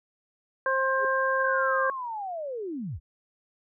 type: harmonic tone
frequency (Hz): 530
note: C5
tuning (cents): +22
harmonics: 1 / 2 / 3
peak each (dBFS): -27 / -27 / -27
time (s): 0.66-1.9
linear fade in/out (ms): 2
type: tone with exponential growth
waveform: sine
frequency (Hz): 415.3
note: G#4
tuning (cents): 0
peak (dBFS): -29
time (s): 0.93-1.05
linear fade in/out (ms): 2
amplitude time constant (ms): 24
type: linear sweep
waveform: sine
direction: down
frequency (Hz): 1628 to 49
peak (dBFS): -31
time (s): 1.37-3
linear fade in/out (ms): 50
effects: none